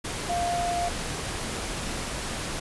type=tone in noise; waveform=sine; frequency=698.5 Hz; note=F5; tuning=in tune; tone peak=-25 dBFS; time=0.29-0.89 s; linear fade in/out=10 ms; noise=pink; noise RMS=-32 dBFS; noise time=0.04-2.6 s; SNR=+4 dB; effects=resampled to 24000 Hz